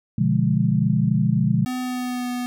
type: chord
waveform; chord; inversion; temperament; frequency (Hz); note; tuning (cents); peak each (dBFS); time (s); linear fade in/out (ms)
sine; B diminished seventh; none; equal; 123.47 / 146.83 / 174.61 / 207.7; B2 / D3 / F3 / Ab3; 0 / 0 / 0 / 0; -22; 0.18-1.65; 5
type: tone with pitch glide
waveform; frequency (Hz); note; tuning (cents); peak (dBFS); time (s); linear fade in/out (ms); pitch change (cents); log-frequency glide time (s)
square; 252.5 to 246.6; B3 to B3; +39 to -2; -25; 1.66-2.46; 0; -41; 1.8-2.29
effects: none